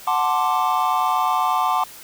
triangle chord, D dominant seventh, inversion first, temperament equal, 740 / 880 / 1046.5 / 1174.7 Hz, F#5 / A5 / C6 / D6, 0 / 0 / 0 / 0 cents, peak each -21 dBFS, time 0.07-1.84 s, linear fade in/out 5 ms, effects white hiss -41 dBFS RMS until 2.03 s

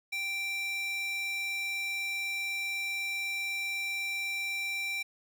square tone with high-pass filter, 784 Hz, G5, in tune, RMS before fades -34 dBFS, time 0.12-5.03 s, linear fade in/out 10 ms, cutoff 2600 Hz, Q 5, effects none

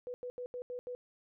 sine tone bursts at uneven times, 493.9 Hz, B4, in tune, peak -38 dBFS, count 6, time 0.07-0.14 / 0.23-0.3 / 0.38-0.46 / 0.54-0.62 / 0.7-0.79 / 0.87-0.95 s, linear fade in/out 0 ms, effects none

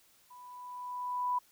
sine tone with level ramp, 990 Hz, B5, 4 cents sharp, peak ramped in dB -50 to -27 dBFS, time 0.3-1.39 s, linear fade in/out 10 ms, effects white hiss -65 dBFS RMS until 1.51 s

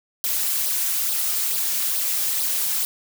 blue noise with flanger, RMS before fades -23 dBFS, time 0.24-2.85 s, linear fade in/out 0 ms, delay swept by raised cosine 0.2 to 5 ms, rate 2.3 Hz, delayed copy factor +0.6, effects none

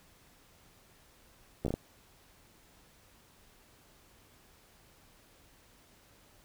slowing click train, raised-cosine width 2 ms, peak -19 dBFS, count 5, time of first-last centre 1.65-1.74 s, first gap 13 ms, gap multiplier 1.38, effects pink hiss -62 dBFS RMS until 6.44 s

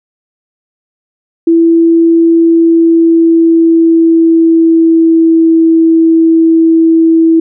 sine tone with pitch glide, 332.2 to 326.7 Hz, E4 to E4, +13 to -15 cents, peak -3 dBFS, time 1.47-7.4 s, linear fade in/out 5 ms, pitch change -28 cents, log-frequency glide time 2.36-5.57 s, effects none

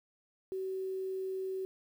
sine tone with quantisation, 379.2 Hz, F#4, 43 cents sharp, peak -34 dBFS, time 0.52-1.65 s, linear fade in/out 0 ms, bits 10, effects none

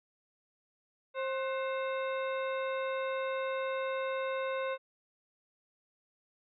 harmonic tone with a mistuned harmonic, 530 Hz, C5, 22 cents sharp, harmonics 1 / 2 / 3 / 4 / 5 / 7, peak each -33 / -39 / -43 / -45 / -47 / -50 dBFS, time 1.14-4.78 s, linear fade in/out 50 ms, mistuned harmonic 3, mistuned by -94 cents, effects none

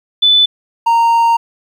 sine / triangle tone pair in turn, 3496 / 926 Hz, A7 / A#5, -12 / -12 cents, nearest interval octave + major seventh, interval 2300 cents, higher first, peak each -6 dBFS, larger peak neither, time 0.22-0.46 / 0.86-1.37 s, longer second, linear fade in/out 10 ms, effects 8-bit

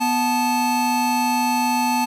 square tone pair together, 245.8 / 873.5 Hz, B3 / A5, -8 / -13 cents, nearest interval octave + minor seventh, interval 2195 cents, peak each -23 / -20 dBFS, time 0-2.06 s, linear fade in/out 20 ms, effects resampled to 32000 Hz + 9-bit

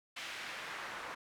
pink noise with band-pass filter sweep, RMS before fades -44 dBFS, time 0.16-1.15 s, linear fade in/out 10 ms, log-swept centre 2600 to 1200 Hz, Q 1.2, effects none

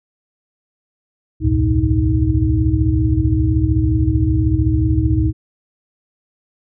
sine tone cluster, 65.2 / 78.6 / 104 / 119.6 / 314.2 Hz, C2 / D#2 / G#2 / A#2 / D#4, -5 / +18 / +3 / +45 / +17 cents, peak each -19 dBFS, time 1.4-5.33 s, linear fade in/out 50 ms, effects none

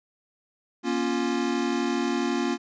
square chord, Bb minor, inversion none, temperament equal with one note detuned, 237.2 / 277.2 / 349.2 Hz, Bb3 / Db4 / F4, +30 / 0 / 0 cents, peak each -29 dBFS, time 0.83-2.58 s, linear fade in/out 50 ms, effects resampled to 16000 Hz

